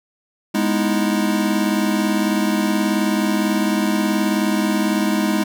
square chord, E major seventh, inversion first, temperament equal, 207.7 / 246.9 / 311.1 / 329.6 Hz, G#3 / B3 / D#4 / E4, 0 / 0 / 0 / 0 cents, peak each -20 / -26 / -23 / -26 dBFS, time 0.54-5.44 s, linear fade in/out 10 ms, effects none

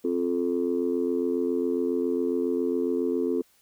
sine chord, F major, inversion second, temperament just, 261.9 / 349.2 / 436.5 Hz, C4 / F4 / A4, +2 / 0 / -14 cents, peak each -27 dBFS, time 0.04-3.42 s, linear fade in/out 10 ms, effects tanh soft clip ceiling -15 dBFS + white hiss -63 dBFS RMS until 3.61 s

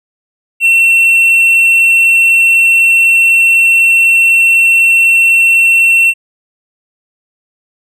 triangle tone, 2708 Hz, E7, 46 cents sharp, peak -3 dBFS, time 0.6-6.14 s, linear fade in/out 50 ms, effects none

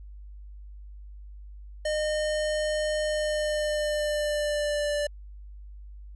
square tone with pitch glide, 610 to 587.2 Hz, D#5 to D5, -34 to 0 cents, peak -26 dBFS, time 1.85-5.07 s, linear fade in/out 5 ms, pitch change -66 cents, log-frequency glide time 3.02-4.96 s, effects added 50 Hz sine -41 dBFS peak until 6.15 s + resampled to 24000 Hz

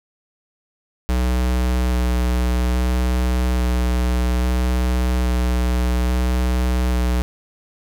square tone with vibrato, 61.74 Hz, B1, in tune, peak -17 dBFS, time 1.09-7.22 s, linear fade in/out 0 ms, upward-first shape square, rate 0.6 Hz, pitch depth 11 cents each way, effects none

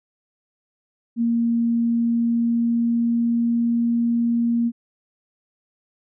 sine tone with pitch glide, 233.1 to 234.6 Hz, A#3 to A#3, 0 to +11 cents, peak -17 dBFS, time 1.16-4.72 s, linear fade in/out 50 ms, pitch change +11 cents, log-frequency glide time 1.65-3.89 s, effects none

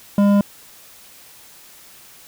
triangle tone with hard clipping, 202.2 Hz, G#3, 46 cents flat, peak -13 dBFS, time 0.18-0.41 s, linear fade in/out 2 ms, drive 14 dB, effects white hiss -45 dBFS RMS until 2.27 s

